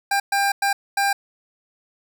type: tone bursts at uneven times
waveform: 25% pulse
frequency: 797 Hz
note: G5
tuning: 28 cents sharp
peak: -14 dBFS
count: 4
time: 0.11-0.2 / 0.32-0.52 / 0.62-0.73 / 0.97-1.13 s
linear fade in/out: 5 ms
effects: none